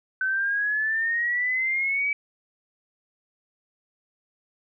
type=exponential sweep; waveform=sine; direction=up; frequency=1519 to 2300 Hz; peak=-22 dBFS; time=0.21-2.13 s; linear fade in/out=2 ms; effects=none